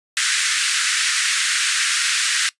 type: band-pass noise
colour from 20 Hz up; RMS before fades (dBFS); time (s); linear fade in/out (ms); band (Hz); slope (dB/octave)
pink; -20; 0.17-2.49; 0; 1400 to 9800; 48
effects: noise-tail reverb RT60 0.1 s tail -19 dB re dry + resampled to 24000 Hz